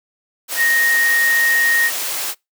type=tone in noise; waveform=sine; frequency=1864.7 Hz; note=A#6; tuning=in tune; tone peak=-13 dBFS; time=0.56-1.91 s; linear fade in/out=50 ms; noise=white; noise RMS=-23 dBFS; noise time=0.48-2.35 s; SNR=+7 dB; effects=noise-tail reverb RT60 0.2 s tail -25 dB re dry + high-pass 400 Hz 12 dB/octave